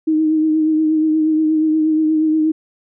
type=tone with vibrato; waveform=sine; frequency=312.7 Hz; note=D#4; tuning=9 cents sharp; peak=-12 dBFS; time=0.07-2.52 s; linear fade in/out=10 ms; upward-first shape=triangle; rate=8.4 Hz; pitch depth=33 cents each way; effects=none